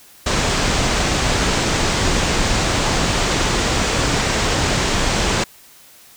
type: low-pass noise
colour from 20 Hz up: pink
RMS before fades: -18 dBFS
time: 0.26-5.44 s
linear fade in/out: 5 ms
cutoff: 8100 Hz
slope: 48 dB/octave
effects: white hiss -46 dBFS RMS until 6.16 s